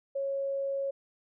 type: tone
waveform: sine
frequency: 550 Hz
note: C#5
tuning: 14 cents flat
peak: -29 dBFS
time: 0.15-0.91 s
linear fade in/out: 10 ms
effects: none